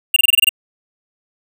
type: tone bursts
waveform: square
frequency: 2794 Hz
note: F7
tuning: in tune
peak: -8 dBFS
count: 8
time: 0.14-0.492 s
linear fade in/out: 5 ms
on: 23 ms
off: 24 ms
effects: none